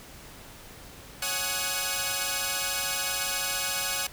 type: tone cluster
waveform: 5% pulse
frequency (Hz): 554 / 741 / 838 / 1257 / 1473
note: C#5 / F#5 / G#5 / D#6 / F#6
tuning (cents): -1 / +2 / +15 / +17 / -8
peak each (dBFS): -23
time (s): 1.22-4.07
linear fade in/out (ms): 5
effects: pink hiss -47 dBFS RMS until 4.12 s